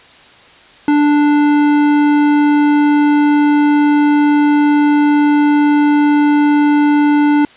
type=tone with tanh clipping; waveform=sine; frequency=293.7 Hz; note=D4; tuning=in tune; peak=-10 dBFS; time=0.88-7.45 s; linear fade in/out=2 ms; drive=16 dB; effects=white hiss -42 dBFS RMS until 7.56 s + resampled to 8000 Hz